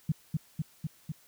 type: tone with echo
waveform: sine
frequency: 155.56 Hz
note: D#3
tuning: in tune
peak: -23 dBFS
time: 0.09-0.12 s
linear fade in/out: 5 ms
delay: 250 ms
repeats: 4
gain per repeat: -2 dB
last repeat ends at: 1.12 s
effects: white hiss -61 dBFS RMS until 1.27 s